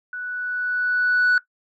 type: tone with level ramp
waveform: sine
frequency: 1480 Hz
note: F#6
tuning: in tune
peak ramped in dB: -28 to -11 dBFS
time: 0.13-1.38 s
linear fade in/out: 2 ms
effects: noise-tail reverb RT60 0.1 s tail -18 dB re dry + tanh soft clip ceiling -13 dBFS